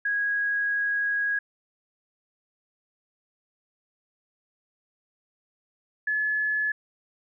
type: tone pair in turn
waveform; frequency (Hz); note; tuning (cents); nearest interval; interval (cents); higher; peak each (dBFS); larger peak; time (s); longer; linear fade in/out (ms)
sine; 1652 / 1712.5; G#6 / A6; -10 / -47; minor second; 63; second; -23; neither; 0.05-1.39 / 6.07-6.72; first; 5
effects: none